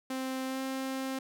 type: tone with pitch glide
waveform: sawtooth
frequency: 261.8 to 265 Hz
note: C4 to C4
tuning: +1 to +22 cents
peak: -29 dBFS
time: 0.1-1.19 s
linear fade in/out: 5 ms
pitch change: +21 cents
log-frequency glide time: 0.46-0.6 s
effects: none